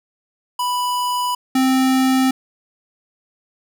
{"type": "tone pair in turn", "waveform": "square", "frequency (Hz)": [987.8, 261.6], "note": ["B5", "C4"], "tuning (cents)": [0, 0], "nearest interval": "octave + major seventh", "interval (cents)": 2300, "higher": "first", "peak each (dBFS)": [-19, -14], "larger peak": "second", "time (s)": [[0.59, 1.35], [1.55, 2.31]], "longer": "neither", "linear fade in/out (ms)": 5, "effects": []}